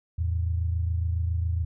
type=tone pair together; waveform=sine; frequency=82.76 / 110 Hz; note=E2 / A2; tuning=+7 / 0 cents; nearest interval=perfect fourth; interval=493 cents; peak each=-24 / -32 dBFS; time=0.18-1.65 s; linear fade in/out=10 ms; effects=none